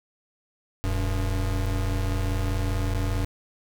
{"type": "tone pair together", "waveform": "square", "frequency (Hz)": [40.19, 95.6], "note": ["E1", "G2"], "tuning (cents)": [-43, -43], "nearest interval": "octave + minor third", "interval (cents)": 1500, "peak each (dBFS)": -27, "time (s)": [0.84, 3.25], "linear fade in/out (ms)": 0, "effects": []}